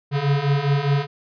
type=beating tone pair; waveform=square; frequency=138.59 / 143.49 Hz; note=C#3 / D3; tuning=0 / -40 cents; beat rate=4.9 Hz; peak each=-23 / -20 dBFS; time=0.11-1.07 s; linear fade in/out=50 ms; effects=resampled to 11025 Hz